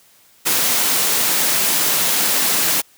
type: high-pass noise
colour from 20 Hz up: white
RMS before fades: -17 dBFS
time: 0.45-2.82 s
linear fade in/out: 20 ms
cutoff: 130 Hz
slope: 48 dB/octave
effects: white hiss -52 dBFS RMS until 2.97 s + high-pass 60 Hz 12 dB/octave